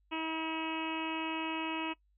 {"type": "harmonic tone", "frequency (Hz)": 320.8, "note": "E4", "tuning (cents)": -47, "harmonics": [1, 2, 3, 4, 5, 6, 7, 8, 9, 10], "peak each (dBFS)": [-37, -47, -39, -46, -52, -51, -47, -42, -44, -53], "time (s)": [0.11, 1.94], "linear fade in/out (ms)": 20, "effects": ["noise-tail reverb RT60 0.1 s tail -21 dB re dry", "added 50 Hz sine -68 dBFS peak until 2.17 s"]}